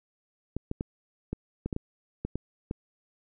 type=clicks; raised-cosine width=3 ms; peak=-18 dBFS; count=10; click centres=0.566 / 0.714 / 0.809 / 1.33 / 1.66 / 1.728 / 1.764 / 2.25 / 2.356 / 2.711 s; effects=none